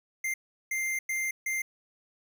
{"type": "tone bursts at uneven times", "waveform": "square", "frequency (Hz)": 2096, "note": "C7", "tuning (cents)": 2, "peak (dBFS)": -29, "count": 4, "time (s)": [[0.24, 0.34], [0.71, 0.99], [1.09, 1.31], [1.46, 1.62]], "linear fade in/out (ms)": 5, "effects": []}